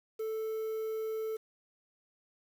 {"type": "tone with quantisation", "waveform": "triangle", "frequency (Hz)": 440, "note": "A4", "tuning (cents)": 0, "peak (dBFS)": -31, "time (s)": [0.19, 1.37], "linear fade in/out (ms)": 10, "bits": 9, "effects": []}